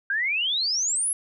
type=exponential sweep; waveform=sine; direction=up; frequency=1557 to 11175 Hz; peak=-22 dBFS; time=0.1-1.13 s; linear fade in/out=2 ms; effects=none